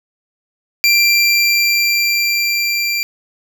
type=tone with level ramp; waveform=25% pulse; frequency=2365 Hz; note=D7; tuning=12 cents sharp; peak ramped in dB=-5 to -12 dBFS; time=0.84-3.03 s; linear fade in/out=0 ms; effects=none